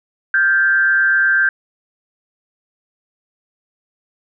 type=tone with frequency modulation; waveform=sine; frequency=1568 Hz; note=G6; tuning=in tune; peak=-11 dBFS; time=0.34-1.49 s; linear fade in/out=2 ms; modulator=156 Hz; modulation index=0.55; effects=none